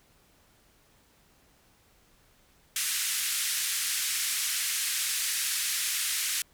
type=band-pass noise; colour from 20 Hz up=white; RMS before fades=-30 dBFS; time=2.76-6.42 s; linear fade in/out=2 ms; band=1600 to 12000 Hz; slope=24 dB/octave; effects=pink hiss -63 dBFS RMS until 6.53 s